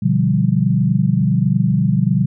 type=chord; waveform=sine; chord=G dominant seventh; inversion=first; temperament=equal; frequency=123.47 / 146.83 / 174.61 / 196 Hz; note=B2 / D3 / F3 / G3; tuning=0 / 0 / 0 / 0 cents; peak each=-18 dBFS; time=0.02-2.26 s; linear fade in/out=10 ms; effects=none